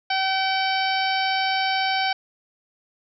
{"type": "harmonic tone", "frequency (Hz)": 766, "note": "G5", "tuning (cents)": -40, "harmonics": [1, 2, 3, 4, 5, 6, 7], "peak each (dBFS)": [-23, -28, -28, -30, -34, -31, -34], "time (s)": [0.1, 2.13], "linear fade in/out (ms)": 5, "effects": []}